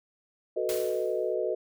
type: chord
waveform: sine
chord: B dominant seventh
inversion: second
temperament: equal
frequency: 370 / 440 / 493.9 / 622.3 Hz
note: F#4 / A4 / B4 / D#5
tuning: 0 / 0 / 0 / 0 cents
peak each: -32 dBFS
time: 0.56-1.55 s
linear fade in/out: 10 ms
type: noise with exponential decay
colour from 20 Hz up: white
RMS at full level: -35 dBFS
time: 0.69-1.34 s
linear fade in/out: 0 ms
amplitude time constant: 140 ms
effects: none